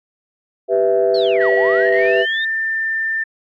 sine chord, E minor, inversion first, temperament equal, 392 / 493.9 / 659.3 Hz, G4 / B4 / E5, 0 / 0 / 0 cents, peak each -16 dBFS, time 0.68-2.26 s, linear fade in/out 50 ms
sine linear two-way sweep, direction down then up, 4522 to 529 to 3752 Hz, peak -24 dBFS, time 1.14-2.45 s, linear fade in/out 5 ms, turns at 1.52 s
sine tone with pitch glide, 1929 to 1789.5 Hz, B6 to A6, -41 to +29 cents, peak -17 dBFS, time 1.4-3.24 s, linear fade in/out 10 ms, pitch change -130 cents, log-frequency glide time 1.78-2.12 s
effects tanh soft clip ceiling -5 dBFS + AAC 64 kbps

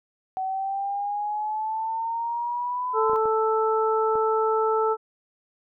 sine exponential sweep, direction up, 753 to 1033 Hz, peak -25 dBFS, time 0.37-3.16 s, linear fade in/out 0 ms
harmonic tone, 440 Hz, A4, in tune, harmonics 1 / 2 / 3, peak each -22 / -26 / -26 dBFS, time 2.93-4.97 s, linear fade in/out 50 ms
clicks, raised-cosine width 1 ms, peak -22 dBFS, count 4, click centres 3.097 / 3.133 / 3.256 / 4.155 s
effects none

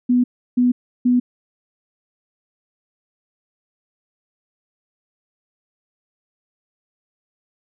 sine tone bursts, 246.9 Hz, B3, in tune, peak -12 dBFS, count 3, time 0.09-1.2 s, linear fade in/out 10 ms, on 150 ms, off 330 ms, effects none

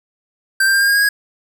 square tone with pitch steps, 1568 / 1581.6 / 1595.4 / 1609.3 / 1623.3 / 1637.4 / 1651.7 Hz, G6 / G6 / G6 / G6 / G#6 / G#6 / G#6, 0 / +15 / +30 / +45 / -40 / -25 / -10 cents, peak -12 dBFS, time 0.6-1.09 s, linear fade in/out 5 ms, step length 70 ms, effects none

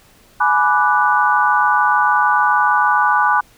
sine chord, G# half-diminished seventh, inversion none, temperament equal with one note detuned, 841.2 / 987.8 / 1174.7 / 1480 Hz, G#5 / B5 / D6 / F#6, +22 / 0 / 0 / 0 cents, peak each -17 dBFS, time 0.4-3.41 s, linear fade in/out 10 ms, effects pink hiss -50 dBFS RMS until 3.57 s

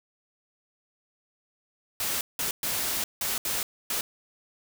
white noise bursts at uneven times, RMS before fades -29 dBFS, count 6, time 2-2.21 / 2.39-2.51 / 2.63-3.04 / 3.21-3.38 / 3.45-3.63 / 3.9-4.01 s, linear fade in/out 2 ms, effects none

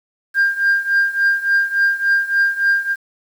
sine tone with tremolo, 1599 Hz, G6, 34 cents sharp, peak -8 dBFS, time 0.34-2.96 s, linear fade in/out 50 ms, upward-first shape triangle, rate 3.5 Hz, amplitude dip 90%, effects tanh soft clip ceiling -9 dBFS + 7-bit

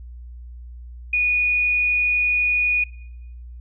sine tone, 2462 Hz, D#7, 19 cents flat, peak -16 dBFS, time 1.13-2.84 s, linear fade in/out 5 ms, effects noise-tail reverb RT60 0.9 s tail -21 dB re dry + added 60 Hz sine -35 dBFS peak until 3.6 s

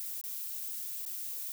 violet noise with dropouts, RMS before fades -39 dBFS, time 0-1.52 s, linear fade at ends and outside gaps 0 ms, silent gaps 0.213-0.239 / 1.052-1.062 s, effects none

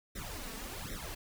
pink noise with flanger, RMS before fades -42 dBFS, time 0.15-1.15 s, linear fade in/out 10 ms, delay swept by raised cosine 0.52 to 4.52 ms, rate 1.3 Hz, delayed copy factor +0.95, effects none

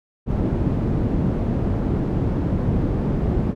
white low-pass noise, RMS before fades -21 dBFS, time 0.26-3.55 s, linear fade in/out 50 ms, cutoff 220 Hz, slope 12 dB/octave, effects none

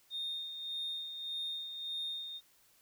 sine tone with tremolo, 3669 Hz, A#7, 28 cents flat, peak -34 dBFS, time 0.1-2.41 s, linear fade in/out 50 ms, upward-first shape sine, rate 1.7 Hz, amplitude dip 55%, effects tanh soft clip ceiling -32 dBFS + white hiss -67 dBFS RMS until 2.81 s

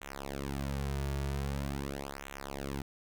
sawtooth tone with flanger, 69.3 Hz, C#2, in tune, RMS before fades -37 dBFS, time 0.01-2.82 s, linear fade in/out 5 ms, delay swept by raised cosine 0.2 to 3.9 ms, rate 0.44 Hz, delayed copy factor -0.95, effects none

